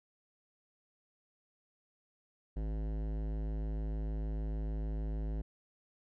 sine tone with hard clipping, 53.3 Hz, G#1, 46 cents sharp, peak -36 dBFS, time 2.56-5.42 s, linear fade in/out 10 ms, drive 17 dB, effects none

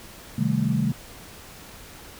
sine chord, A half-diminished seventh, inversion first, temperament equal, 130.81 / 155.56 / 196 / 220 Hz, C3 / Eb3 / G3 / A3, 0 / 0 / 0 / 0 cents, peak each -26 / -26 / -26 / -25 dBFS, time 0.38-0.92 s, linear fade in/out 5 ms, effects pink hiss -44 dBFS RMS until 2.19 s

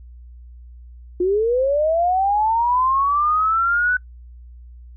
sine linear sweep, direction up, 349.2 to 1502 Hz, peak -15 dBFS, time 1.2-3.97 s, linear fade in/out 5 ms, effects noise-tail reverb RT60 0.1 s tail -24 dB re dry + added 60 Hz sine -38 dBFS peak until 4.96 s

